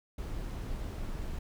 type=noise; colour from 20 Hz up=brown; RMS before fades=-37 dBFS; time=0.18-1.39 s; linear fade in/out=5 ms; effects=none